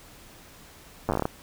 slowing click train, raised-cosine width 1 ms, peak -11 dBFS, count 10, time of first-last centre 1.09-1.255 s, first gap 9 ms, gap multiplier 1.17, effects pink hiss -50 dBFS RMS until 1.42 s

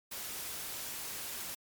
white noise, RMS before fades -41 dBFS, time 0.11-1.55 s, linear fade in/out 10 ms, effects MP3 96 kbps

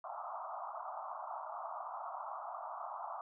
pink band-pass noise, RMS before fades -44 dBFS, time 0.04-3.21 s, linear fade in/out 2 ms, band 640 to 1300 Hz, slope 96 dB/octave, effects none

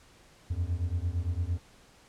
triangle beating tone pair, 82.41 / 91.21 Hz, E2 / F#2, 0 / -24 cents, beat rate 8.8 Hz, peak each -29 dBFS, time 0.5-1.59 s, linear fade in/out 10 ms, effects pink hiss -58 dBFS RMS until 2.08 s + low-pass 9000 Hz 12 dB/octave

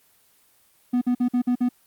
triangle tone bursts, 246.4 Hz, B3, 4 cents flat, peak -16 dBFS, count 6, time 0.93-1.69 s, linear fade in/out 10 ms, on 85 ms, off 50 ms, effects white hiss -60 dBFS RMS until 1.86 s + Opus 24 kbps

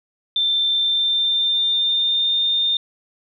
sine tone with pitch glide, 3563 to 3625 Hz, A7 to A#7, +21 to -49 cents, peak -16 dBFS, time 0.36-2.77 s, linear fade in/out 2 ms, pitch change +30 cents, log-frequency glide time 0.64-2.36 s, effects none

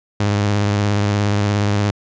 sawtooth tone with vibrato, 102.6 Hz, G#2, 21 cents flat, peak -11 dBFS, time 0.2-1.91 s, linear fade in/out 5 ms, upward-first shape sine, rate 17 Hz, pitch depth 39 cents each way, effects resampled to 16000 Hz

